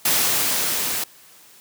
white noise with level ramp, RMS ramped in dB -18 to -25 dBFS, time 0.05-1.04 s, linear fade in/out 5 ms, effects white hiss -49 dBFS RMS until 1.6 s + high-pass 100 Hz 12 dB/octave

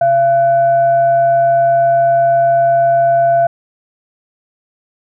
sine tone with frequency modulation, 682 Hz, F5, 41 cents flat, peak -8 dBFS, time 0.01-3.47 s, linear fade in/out 5 ms, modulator 814 Hz, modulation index 0.22, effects none

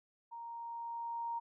sine tone with level ramp, 932.3 Hz, A#5, in tune, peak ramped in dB -44 to -35 dBFS, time 0.31-1.4 s, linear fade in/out 20 ms, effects none

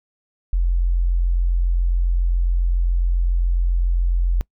sine tone, 43.65 Hz, F1, in tune, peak -15 dBFS, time 0.53-4.41 s, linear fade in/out 0 ms, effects noise-tail reverb RT60 0.1 s tail -24 dB re dry

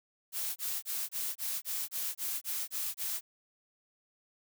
blue noise bursts, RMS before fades -35 dBFS, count 11, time 0.32-3.21 s, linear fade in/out 50 ms, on 240 ms, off 25 ms, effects none

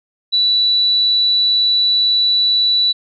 sine tone, 3951 Hz, B7, in tune, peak -11 dBFS, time 0.32-2.93 s, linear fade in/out 20 ms, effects none

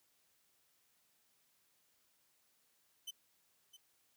sawtooth tone with echo, 3049 Hz, G7, 49 cents flat, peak -39 dBFS, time 3.07-3.11 s, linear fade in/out 10 ms, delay 660 ms, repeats 1, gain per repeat -13 dB, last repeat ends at 3.77 s, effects white hiss -75 dBFS RMS until 4.16 s + high-pass 60 Hz 12 dB/octave

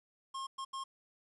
square tone bursts at uneven times, 1073 Hz, C6, 43 cents sharp, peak -39 dBFS, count 3, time 0.34-0.47 / 0.58-0.65 / 0.73-0.84 s, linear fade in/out 10 ms, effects resampled to 24000 Hz + 11-bit

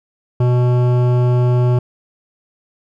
sine tone with hard clipping, 123.47 Hz, B2, in tune, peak -13 dBFS, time 0.4-1.79 s, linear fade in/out 5 ms, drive 14 dB, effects none

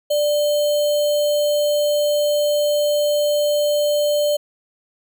sine tone with sample-and-hold, 590 Hz, D5, 8 cents sharp, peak -15 dBFS, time 0.1-4.37 s, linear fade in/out 10 ms, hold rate 3675 Hz, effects none

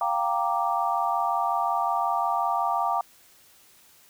sine chord, G minor seventh, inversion third, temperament equal, 698.5 / 784 / 932.3 / 1174.7 Hz, F5 / G5 / Bb5 / D6, 0 / 0 / 0 / 0 cents, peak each -28 dBFS, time 0.01-3.01 s, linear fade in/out 2 ms, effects white hiss -56 dBFS RMS until 4.09 s

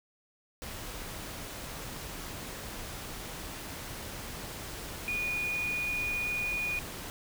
sine tone in noise, 2454 Hz, D#7, 25 cents flat, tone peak -30 dBFS, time 5.08-6.79 s, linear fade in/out 0 ms, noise pink, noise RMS -41 dBFS, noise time 0.62-7.1 s, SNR +8 dB, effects none

